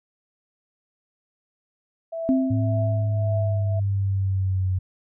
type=tone with tremolo; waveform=sine; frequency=659.3 Hz; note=E5; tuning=in tune; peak=-25 dBFS; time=2.12-3.8 s; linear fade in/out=10 ms; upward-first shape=triangle; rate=1.8 Hz; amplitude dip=75%
type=tone with exponential decay; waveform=sine; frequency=262.7 Hz; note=C4; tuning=7 cents sharp; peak=-15 dBFS; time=2.29-3.44 s; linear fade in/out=0 ms; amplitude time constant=250 ms
type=linear sweep; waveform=sine; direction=down; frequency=109.3 to 92.5 Hz; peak=-20 dBFS; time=2.5-4.79 s; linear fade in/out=10 ms
effects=none